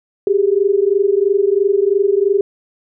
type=tone pair together; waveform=sine; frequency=387.5 / 410.5 Hz; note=G4 / G#4; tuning=-20 / -20 cents; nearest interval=minor second; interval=100 cents; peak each=-14 dBFS; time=0.27-2.41 s; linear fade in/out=2 ms; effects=none